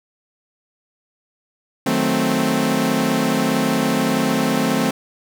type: chord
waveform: sawtooth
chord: D# diminished seventh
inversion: none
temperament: equal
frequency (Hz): 155.56 / 185 / 220 / 261.6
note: D#3 / F#3 / A3 / C4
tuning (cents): 0 / 0 / 0 / 0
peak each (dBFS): -22 / -21 / -17 / -16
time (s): 1.86-4.91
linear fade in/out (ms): 5
effects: none